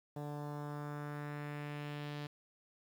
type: tone with low-pass filter sweep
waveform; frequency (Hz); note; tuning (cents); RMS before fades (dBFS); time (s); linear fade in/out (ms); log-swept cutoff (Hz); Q
sawtooth; 146.83; D3; 0; -43; 0.16-2.27; 5; 740 to 4000; 1.8
effects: 10-bit